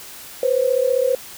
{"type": "tone pair together", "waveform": "sine", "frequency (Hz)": [494.9, 530.1], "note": ["B4", "C5"], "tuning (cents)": [4, 23], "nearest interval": "minor second", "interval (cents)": 119, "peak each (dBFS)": -18, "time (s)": [0.43, 1.15], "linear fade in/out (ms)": 2, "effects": ["white hiss -38 dBFS RMS until 1.37 s"]}